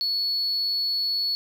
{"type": "tone", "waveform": "sine", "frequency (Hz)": 4402, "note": "C#8", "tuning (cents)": -13, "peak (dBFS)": -21, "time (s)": [0.01, 1.35], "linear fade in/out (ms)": 0, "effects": ["tanh soft clip ceiling -20 dBFS", "8-bit"]}